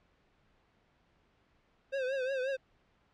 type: tone with vibrato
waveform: square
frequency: 527 Hz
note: C5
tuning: 12 cents sharp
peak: -32 dBFS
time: 1.92-2.57 s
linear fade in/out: 20 ms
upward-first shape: triangle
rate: 5.6 Hz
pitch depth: 99 cents each way
effects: pink hiss -70 dBFS RMS until 3.13 s + low-pass 3000 Hz 12 dB/octave